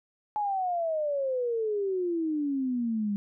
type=exponential sweep; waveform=sine; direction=down; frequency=853 to 199.6 Hz; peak=-26 dBFS; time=0.36-3.16 s; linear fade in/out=0 ms; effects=none